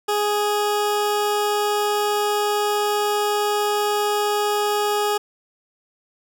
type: tone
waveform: 20% pulse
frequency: 415.3 Hz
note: G#4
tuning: in tune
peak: -14 dBFS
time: 0.08-5.18 s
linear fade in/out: 10 ms
effects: none